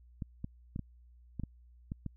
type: clicks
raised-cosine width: 5 ms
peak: -25 dBFS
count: 8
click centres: 0.222 / 0.444 / 0.761 / 0.793 / 1.397 / 1.436 / 1.919 / 2.063 s
effects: added 60 Hz sine -56 dBFS peak until 2.16 s